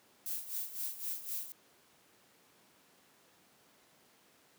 violet noise with tremolo, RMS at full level -37 dBFS, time 0.26-1.52 s, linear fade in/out 0 ms, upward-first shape sine, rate 3.9 Hz, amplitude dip 75%, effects pink hiss -65 dBFS RMS until 4.58 s + high-pass 200 Hz 12 dB/octave

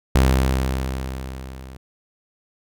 sawtooth tone with level ramp, 65.41 Hz, C2, in tune, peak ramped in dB -8 to -33 dBFS, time 0.15-1.77 s, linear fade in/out 5 ms, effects none

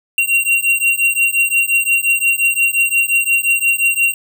square beating tone pair, 2751 / 2756.7 Hz, F7 / F7, -27 / -23 cents, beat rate 5.7 Hz, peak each -16 dBFS, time 0.18-4.14 s, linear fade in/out 2 ms, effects none

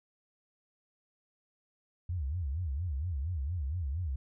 sine tone with vibrato, 77.78 Hz, D#2, in tune, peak -31 dBFS, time 2.09-4.16 s, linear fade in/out 5 ms, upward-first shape sine, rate 4.3 Hz, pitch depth 290 cents each way, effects none

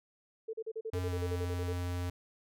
sine tone bursts, 444.5 Hz, A4, 18 cents sharp, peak -35 dBFS, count 14, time 0.48-1.73 s, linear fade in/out 10 ms, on 54 ms, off 38 ms
square tone with pitch glide, 91.2 to 88.76 Hz, F#2 to F2, -24 to +29 cents, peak -34 dBFS, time 0.93-2.1 s, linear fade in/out 5 ms, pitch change -47 cents, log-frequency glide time 1.07-1.15 s
effects none

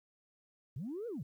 sine linear two-way sweep, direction up then down, 107.9 to 494.4 to 107.9 Hz, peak -37 dBFS, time 0.76-1.23 s, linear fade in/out 5 ms, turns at 1.07 s, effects tanh soft clip ceiling -34 dBFS + 12-bit

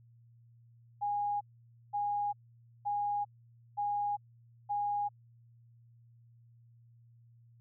sine tone bursts, 821 Hz, G#5, 20 cents flat, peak -30 dBFS, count 5, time 1.01-5.09 s, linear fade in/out 20 ms, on 400 ms, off 520 ms, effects added 117 Hz sine -58 dBFS peak until 7.6 s

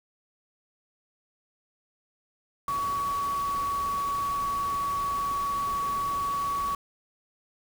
sine tone in noise, 1128 Hz, C#6, 30 cents sharp, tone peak -26 dBFS, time 2.68-6.75 s, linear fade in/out 2 ms, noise pink, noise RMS -41 dBFS, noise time 2.68-6.75 s, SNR +12 dB, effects none

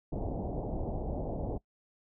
pink low-pass noise, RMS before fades -35 dBFS, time 0.12-1.58 s, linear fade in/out 10 ms, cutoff 790 Hz, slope 48 dB/octave, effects noise-tail reverb RT60 0.1 s tail -22 dB re dry

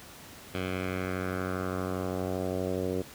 10% pulse tone with low-pass filter sweep, 92.5 Hz, F#2, in tune, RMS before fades -32 dBFS, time 0.54-3.02 s, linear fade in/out 5 ms, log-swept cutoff 3000 to 460 Hz, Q 2.1, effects pink hiss -48 dBFS RMS until 3.14 s + high-pass 60 Hz 12 dB/octave

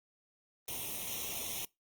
white noise with comb filter, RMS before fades -39 dBFS, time 0.68-1.65 s, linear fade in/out 2 ms, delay 0.32 ms, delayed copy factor +0.85, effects noise-tail reverb RT60 0.2 s tail -23 dB re dry + Opus 32 kbps

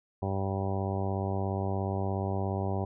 harmonic tone, 97 Hz, G2, 18 cents flat, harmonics 1 / 2 / 3 / 4 / 5 / 6 / 7 / 8 / 9 / 10, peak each -31 / -36 / -41 / -37 / -43 / -40 / -41 / -39 / -46 / -44 dBFS, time 0.22-2.85 s, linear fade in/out 5 ms, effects none

